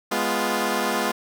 10% pulse chord, F diminished, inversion first, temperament equal, 207.7 / 246.9 / 349.2 Hz, Ab3 / Cb4 / F4, 0 / 0 / 0 cents, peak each -18 dBFS, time 0.11-1.12 s, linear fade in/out 10 ms, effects none

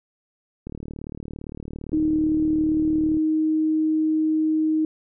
click train, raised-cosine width 3 ms, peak -21 dBFS, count 95, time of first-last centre 0.67-3.17 s, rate 37.6 Hz
sine tone with pitch glide, 311.1 to 313.1 Hz, D#4 to D#4, 0 to +11 cents, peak -18 dBFS, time 1.93-4.85 s, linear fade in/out 2 ms, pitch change +11 cents, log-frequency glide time 2.05-3.39 s
effects none

